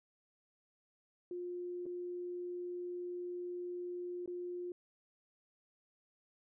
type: tone with dropouts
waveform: sine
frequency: 354.7 Hz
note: F4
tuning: 27 cents sharp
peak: -39 dBFS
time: 1.31-4.72 s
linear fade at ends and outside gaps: 2 ms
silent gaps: 1.857-1.863 / 4.26-4.276 s
effects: none